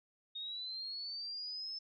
sine linear sweep, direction up, 3695 to 5274 Hz, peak -40 dBFS, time 0.35-1.79 s, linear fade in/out 10 ms, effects none

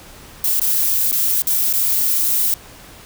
violet noise with dropouts, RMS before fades -17 dBFS, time 0.44-2.54 s, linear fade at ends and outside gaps 2 ms, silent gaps 0.597-0.615 / 1.114-1.126 / 1.421-1.47 / 1.729-1.736 s, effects pink hiss -41 dBFS RMS until 3.05 s

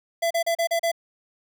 square tone bursts, 672 Hz, E5, 33 cents sharp, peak -21 dBFS, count 6, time 0.22-0.917 s, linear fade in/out 10 ms, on 87 ms, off 35 ms, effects none

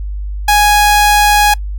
sawtooth tone, 830.6 Hz, G#5, in tune, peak -3 dBFS, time 0.48-1.54 s, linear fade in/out 5 ms, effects noise-tail reverb RT60 0.1 s tail -24 dB re dry + added 50 Hz sine -18 dBFS peak until 1.78 s

